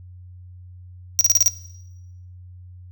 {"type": "tone bursts", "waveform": "square", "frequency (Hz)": 5750, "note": "F8", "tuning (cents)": 50, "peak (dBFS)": -11, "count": 6, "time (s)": [1.19, 1.48], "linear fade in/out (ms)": 0, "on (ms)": 20, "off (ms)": 34, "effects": ["noise-tail reverb RT60 0.9 s tail -18 dB re dry", "added 90 Hz sine -39 dBFS peak until 2.91 s"]}